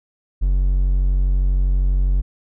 triangle tone, 46.25 Hz, F#1, in tune, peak -12 dBFS, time 0.41-2.22 s, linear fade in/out 20 ms, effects none

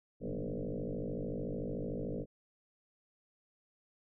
sine tone with frequency modulation, 138.7 Hz, C#3, 1 cent sharp, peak -35 dBFS, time 0.2-2.26 s, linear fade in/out 50 ms, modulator 53.5 Hz, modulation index 7.6, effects none

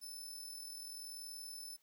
20% pulse tone with amplitude modulation, 5274 Hz, E8, in tune, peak -39 dBFS, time 0.01-1.77 s, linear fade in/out 20 ms, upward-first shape sine, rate 40.8 Hz, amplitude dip 40%, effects white hiss -75 dBFS RMS until 1.82 s + high-pass 150 Hz 12 dB/octave

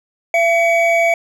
triangle tone pair together, 676 / 2265 Hz, E5 / C#7, +43 / +37 cents, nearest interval octave + major sixth, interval 2094 cents, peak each -11 / -14 dBFS, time 0.34-1.14 s, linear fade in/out 2 ms, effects none

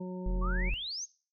harmonic tone, 183 Hz, F#3, 19 cents flat, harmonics 1 / 2 / 3 / 5, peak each -36 / -42 / -46 / -50 dBFS, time 0-0.7 s, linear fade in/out 10 ms
triangle tone, 43.65 Hz, F1, in tune, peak -26 dBFS, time 0.26-0.74 s, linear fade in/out 0 ms
sine exponential sweep, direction up, 1072 to 6700 Hz, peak -35 dBFS, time 0.41-1.06 s, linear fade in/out 20 ms
effects noise-tail reverb RT60 0.4 s tail -21 dB re dry

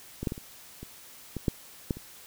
clicks, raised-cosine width 3 ms, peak -20 / -14 / -20 / -28 / -27 / -20 / -11 / -14 / -28 dBFS, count 9, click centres 0.23 / 0.272 / 0.321 / 0.379 / 0.83 / 1.367 / 1.482 / 1.908 / 1.97 s, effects white hiss -50 dBFS RMS until 2.26 s

